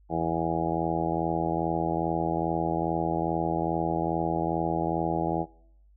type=harmonic tone; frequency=82.41 Hz; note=E2; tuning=in tune; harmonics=1 / 2 / 3 / 4 / 5 / 6 / 7 / 8 / 9 / 10; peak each=-40 / -32 / -39 / -31 / -36 / -36 / -37 / -34 / -33 / -33 dBFS; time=0.09-5.46 s; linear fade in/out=50 ms; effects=noise-tail reverb RT60 0.7 s tail -23 dB re dry + added 50 Hz sine -55 dBFS peak until 5.96 s